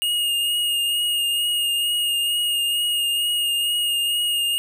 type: tone with vibrato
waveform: square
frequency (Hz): 2853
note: F7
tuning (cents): +36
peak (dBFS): -20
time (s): 0.02-4.58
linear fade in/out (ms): 0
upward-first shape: triangle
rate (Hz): 2.2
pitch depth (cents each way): 23
effects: none

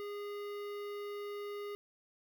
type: tone with notch filter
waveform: square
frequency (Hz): 410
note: G#4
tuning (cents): -22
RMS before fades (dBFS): -42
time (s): 0-1.75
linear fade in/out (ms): 0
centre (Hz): 7700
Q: 0.59
effects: none

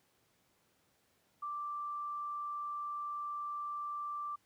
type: tone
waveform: sine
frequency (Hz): 1174.7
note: D6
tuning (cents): 0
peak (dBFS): -37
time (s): 1.42-4.36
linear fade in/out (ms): 10
effects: pink hiss -73 dBFS RMS until 4.45 s + high-pass 100 Hz 12 dB/octave

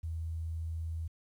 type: tone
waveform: sine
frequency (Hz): 81.5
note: E2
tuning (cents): -19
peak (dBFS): -34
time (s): 0.03-1.08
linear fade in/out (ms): 10
effects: 11-bit

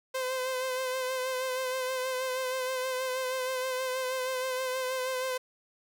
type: tone with vibrato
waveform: sawtooth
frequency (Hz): 515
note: C5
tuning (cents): -28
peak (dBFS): -26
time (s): 0.14-5.38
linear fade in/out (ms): 10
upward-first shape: sine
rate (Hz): 6.3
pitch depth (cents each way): 30
effects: none

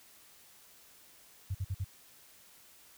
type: tone bursts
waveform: sine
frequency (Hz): 94.8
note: F#2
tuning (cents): +43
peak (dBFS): -31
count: 4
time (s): 1.5-1.845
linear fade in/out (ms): 10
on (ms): 48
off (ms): 51
effects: white hiss -59 dBFS RMS until 2.97 s

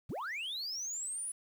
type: linear sweep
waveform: sine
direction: up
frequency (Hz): 51.91 to 10080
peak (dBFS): -34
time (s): 0.09-1.32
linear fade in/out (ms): 10
effects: tanh soft clip ceiling -35 dBFS + 10-bit

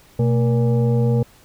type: tone with frequency modulation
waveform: sine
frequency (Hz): 123.47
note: B2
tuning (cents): 0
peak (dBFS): -14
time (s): 0.19-1.23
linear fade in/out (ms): 5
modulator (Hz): 350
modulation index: 0.85
effects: pink hiss -51 dBFS RMS until 1.44 s

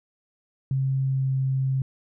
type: tone with pitch glide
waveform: sine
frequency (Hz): 134 to 133.07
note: C3 to C3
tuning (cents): +42 to +30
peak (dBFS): -21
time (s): 0.71-1.82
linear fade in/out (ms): 2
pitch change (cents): -12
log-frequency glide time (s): 1.03-1.34
effects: none

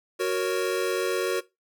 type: chord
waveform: square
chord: F# major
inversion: none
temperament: equal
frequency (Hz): 370 / 466.2 / 554.4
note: F#4 / A#4 / C#5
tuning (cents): 0 / 0 / 0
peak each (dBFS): -27 / -29 / -32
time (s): 0.19-1.41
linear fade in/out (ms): 20
effects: noise-tail reverb RT60 0.2 s tail -18 dB re dry

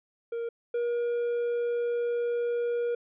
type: tone pair in turn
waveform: triangle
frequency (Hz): 466.2 / 476.3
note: A#4 / A#4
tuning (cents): 0 / +37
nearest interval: unison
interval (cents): 37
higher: second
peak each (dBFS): -28 / -24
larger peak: second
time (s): 0.32-0.49 / 0.74-2.95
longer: second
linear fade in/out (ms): 5
effects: resampled to 8000 Hz

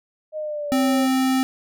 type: linear sweep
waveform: sine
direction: down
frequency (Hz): 622.3 to 538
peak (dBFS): -25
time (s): 0.32-1.08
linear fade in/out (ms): 50
type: tone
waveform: square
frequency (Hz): 261.6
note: C4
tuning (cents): 0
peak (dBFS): -18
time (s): 0.72-1.43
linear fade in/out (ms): 0
effects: none

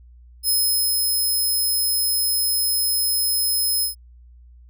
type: tone with ADSR envelope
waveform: 5% pulse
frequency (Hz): 5140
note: E8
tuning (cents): -45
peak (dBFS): -11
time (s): 0.43-3.95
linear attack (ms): 57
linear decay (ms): 450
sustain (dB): -2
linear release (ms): 120
effects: added 60 Hz sine -44 dBFS peak until 4.69 s

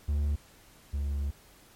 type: tone pair in turn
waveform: triangle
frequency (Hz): 72.9 / 70.74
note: D2 / C#2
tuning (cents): -12 / +36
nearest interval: minor second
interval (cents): 52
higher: first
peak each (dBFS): -23 / -26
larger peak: first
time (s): 0.08-0.36 / 0.93-1.31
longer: second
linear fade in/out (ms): 10
effects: pink hiss -57 dBFS RMS until 1.75 s + MP3 64 kbps

